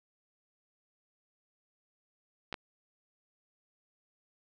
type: clicks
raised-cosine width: 0.3 ms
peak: -21 dBFS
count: 2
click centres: 2.527 / 2.542 s
effects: none